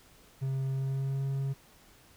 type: tone with pitch glide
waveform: triangle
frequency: 134 to 136.5 Hz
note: C3 to C#3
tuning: +42 to -26 cents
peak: -27 dBFS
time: 0.41-1.54 s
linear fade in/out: 20 ms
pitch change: +32 cents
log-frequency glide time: 0.72-1.23 s
effects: pink hiss -59 dBFS RMS until 2.16 s